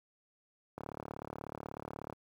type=click train; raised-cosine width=1 ms; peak=-27 dBFS; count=50; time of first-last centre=0.78-2.126 s; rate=36.4 Hz; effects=high-pass 80 Hz 12 dB/octave + 10-bit